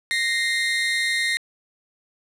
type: tone pair together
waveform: 30% pulse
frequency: 1862 / 2090 Hz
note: A#6 / C7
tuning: -2 / -2 cents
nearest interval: major second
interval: 200 cents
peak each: -20 / -21 dBFS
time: 0.11-1.37 s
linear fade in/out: 0 ms
effects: low-pass 10000 Hz 12 dB/octave